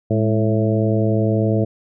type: harmonic tone with a mistuned harmonic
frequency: 110 Hz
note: A2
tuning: in tune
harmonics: 1 / 2 / 3 / 4 / 5 / 6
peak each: -18 / -21 / -23 / -24 / -25 / -26 dBFS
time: 0.1-1.65 s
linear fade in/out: 10 ms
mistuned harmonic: 2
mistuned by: -68 cents
effects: none